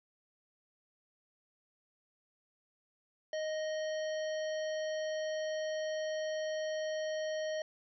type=harmonic tone with a mistuned harmonic; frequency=622.3 Hz; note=D#5; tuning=in tune; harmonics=1 / 3 / 5 / 7 / 9; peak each=-34 / -45 / -49 / -53 / -53 dBFS; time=3.33-7.62 s; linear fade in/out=2 ms; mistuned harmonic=9; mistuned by=+15 cents; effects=none